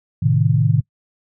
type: chord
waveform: sine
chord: A diminished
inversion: none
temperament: equal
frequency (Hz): 110 / 130.81 / 155.56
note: A2 / C3 / Eb3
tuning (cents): 0 / 0 / 0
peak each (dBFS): -17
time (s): 0.22-0.81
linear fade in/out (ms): 10
effects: noise-tail reverb RT60 0.1 s tail -24 dB re dry